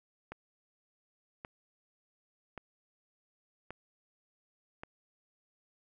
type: click train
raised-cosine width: 0.5 ms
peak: -27 dBFS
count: 5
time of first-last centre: 0.32-4.835 s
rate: 0.886 Hz
effects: none